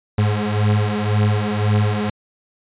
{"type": "beating tone pair", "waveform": "35% pulse", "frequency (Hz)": [103.9, 105.8], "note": ["G#2", "G#2"], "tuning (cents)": [1, 33], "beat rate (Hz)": 1.9, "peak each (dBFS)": -17, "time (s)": [0.18, 2.1], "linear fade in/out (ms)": 5, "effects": ["resampled to 8000 Hz"]}